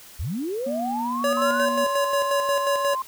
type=linear sweep; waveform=sine; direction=up; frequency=53.2 to 1568 Hz; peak=-25 dBFS; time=0.19-1.66 s; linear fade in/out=10 ms
type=tone; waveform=triangle; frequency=240.1 Hz; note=B3; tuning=49 cents flat; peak=-26 dBFS; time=0.66-1.85 s; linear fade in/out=10 ms
type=tone with tremolo; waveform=square; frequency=564 Hz; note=C#5; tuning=30 cents sharp; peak=-21 dBFS; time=1.24-2.95 s; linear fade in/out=2 ms; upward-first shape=square; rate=5.6 Hz; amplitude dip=50%
type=tone with vibrato; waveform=sine; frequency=1046.5 Hz; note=C6; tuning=in tune; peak=-24 dBFS; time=1.37-3.02 s; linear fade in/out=2 ms; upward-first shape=sine; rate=5.6 Hz; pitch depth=21 cents each way
effects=white hiss -46 dBFS RMS until 3.07 s